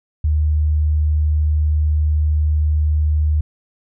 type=tone; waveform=sine; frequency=76.1 Hz; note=D#2; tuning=38 cents flat; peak=-13 dBFS; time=0.24-3.41 s; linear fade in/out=5 ms; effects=none